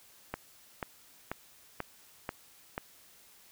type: click train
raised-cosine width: 0.5 ms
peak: -19 dBFS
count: 6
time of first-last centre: 0.34-2.779 s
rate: 2.05 Hz
effects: white hiss -59 dBFS RMS until 3.51 s